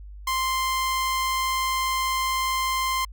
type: tone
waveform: sawtooth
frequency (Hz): 1046.5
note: C6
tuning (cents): 0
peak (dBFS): -19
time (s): 0.27-3.05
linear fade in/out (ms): 5
effects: added 50 Hz sine -38 dBFS peak until 3.12 s

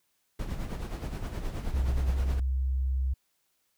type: noise with tremolo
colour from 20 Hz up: brown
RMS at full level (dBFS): -32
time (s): 0.39-2.4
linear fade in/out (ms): 5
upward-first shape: sine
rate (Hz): 9.5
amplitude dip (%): 55
type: tone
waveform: sine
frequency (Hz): 65.41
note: C2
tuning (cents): 0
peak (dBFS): -25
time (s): 1.73-3.14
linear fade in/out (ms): 10
effects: white hiss -74 dBFS RMS until 3.77 s

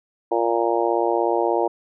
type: harmonic tone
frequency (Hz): 116.54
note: A#2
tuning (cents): 0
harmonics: 3 / 4 / 5 / 6 / 7 / 8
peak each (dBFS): -23 / -24 / -25 / -26 / -26 / -27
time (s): 0.31-1.68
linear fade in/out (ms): 10
effects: none

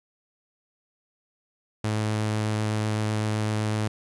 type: tone with vibrato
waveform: sawtooth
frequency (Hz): 107.5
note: A2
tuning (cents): -40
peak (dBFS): -20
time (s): 1.84-3.88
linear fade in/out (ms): 5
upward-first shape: sine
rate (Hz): 8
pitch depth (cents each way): 8
effects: resampled to 24000 Hz + 10-bit

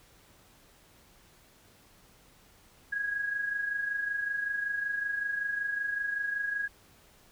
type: tone with amplitude modulation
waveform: sine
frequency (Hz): 1651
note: G#6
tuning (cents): -11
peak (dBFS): -27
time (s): 2.92-6.68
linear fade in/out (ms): 10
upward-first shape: sine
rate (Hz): 25.3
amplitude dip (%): 55
effects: pink hiss -60 dBFS RMS until 7.31 s

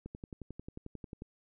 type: click train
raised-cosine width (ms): 3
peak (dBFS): -30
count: 14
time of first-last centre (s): 0.06-1.221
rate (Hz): 11.2
effects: none

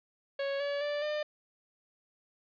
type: tone with pitch steps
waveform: 45% pulse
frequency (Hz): 554.4 / 569.7 / 585.3 / 601.4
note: C#5 / C#5 / D5 / D5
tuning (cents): 0 / +47 / -6 / +41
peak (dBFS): -31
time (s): 0.39-1.23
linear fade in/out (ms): 5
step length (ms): 210
effects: resampled to 11025 Hz + 12-bit

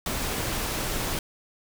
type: noise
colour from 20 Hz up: pink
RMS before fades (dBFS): -29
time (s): 0.06-1.19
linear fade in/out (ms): 2
effects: none

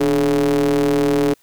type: ring-modulated tone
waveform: square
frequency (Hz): 67.8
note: C#2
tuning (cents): -38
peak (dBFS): -12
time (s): 0-1.34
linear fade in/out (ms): 10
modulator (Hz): 359
effects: white hiss -57 dBFS RMS until 1.42 s

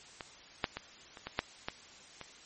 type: clicks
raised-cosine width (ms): 0.3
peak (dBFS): -24 / -12 / -21 / -29 / -22 / -12 / -18 / -26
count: 8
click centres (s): 0.208 / 0.642 / 0.77 / 1.172 / 1.27 / 1.391 / 1.685 / 2.213
effects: white hiss -54 dBFS RMS until 2.45 s + MP3 32 kbps

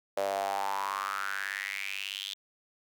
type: tone with high-pass filter sweep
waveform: sawtooth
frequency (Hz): 98.3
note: G2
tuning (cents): +5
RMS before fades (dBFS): -34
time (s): 0.17-2.34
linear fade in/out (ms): 5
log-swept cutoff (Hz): 570 to 3500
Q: 6.5
effects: none

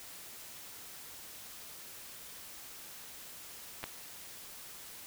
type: clicks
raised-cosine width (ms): 0.3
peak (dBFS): -28 / -20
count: 2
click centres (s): 3.831 / 3.84
effects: white hiss -49 dBFS RMS until 5.06 s

